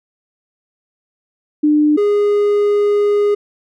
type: tone pair in turn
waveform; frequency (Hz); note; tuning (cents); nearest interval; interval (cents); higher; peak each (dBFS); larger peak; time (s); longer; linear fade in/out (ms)
sine / triangle; 299.9 / 411.8; D4 / G#4; +36 / -15; perfect fourth; 549; second; -9; neither; 1.63-1.97 / 1.97-3.35; second; 10
effects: none